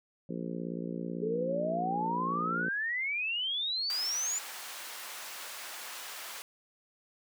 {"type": "harmonic tone", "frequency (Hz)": 58.1, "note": "A#1", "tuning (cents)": -5, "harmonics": [3, 4, 5, 6, 7, 8, 9], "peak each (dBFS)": [-38, -40, -42, -44, -45, -46, -47], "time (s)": [0.29, 2.69], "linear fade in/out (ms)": 5}
{"type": "exponential sweep", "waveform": "sine", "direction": "up", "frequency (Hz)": [419.6, 7160], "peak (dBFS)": -30, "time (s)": [1.22, 4.39], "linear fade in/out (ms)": 10}
{"type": "high-pass noise", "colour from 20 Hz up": "pink", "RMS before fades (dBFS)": -43, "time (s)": [3.9, 6.42], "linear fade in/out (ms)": 0, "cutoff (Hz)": 960, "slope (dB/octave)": 12}
{"effects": []}